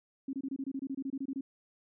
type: tone bursts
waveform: sine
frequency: 270.6 Hz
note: C#4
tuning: 42 cents flat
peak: -33 dBFS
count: 15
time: 0.28-1.41 s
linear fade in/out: 5 ms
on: 52 ms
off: 25 ms
effects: none